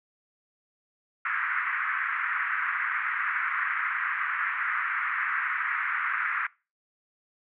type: band-pass noise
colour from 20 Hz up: pink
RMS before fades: -29 dBFS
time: 1.25-6.47 s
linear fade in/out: 5 ms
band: 1200 to 2100 Hz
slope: 48 dB/octave
effects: noise-tail reverb RT60 0.3 s tail -23 dB re dry